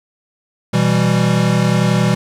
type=chord; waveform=square; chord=E minor; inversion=second; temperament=equal; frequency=123.47 / 164.81 / 196 Hz; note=B2 / E3 / G3; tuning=0 / 0 / 0 cents; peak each=-17 dBFS; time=0.73-2.15 s; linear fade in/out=10 ms; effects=low-pass 9000 Hz 12 dB/octave + 8-bit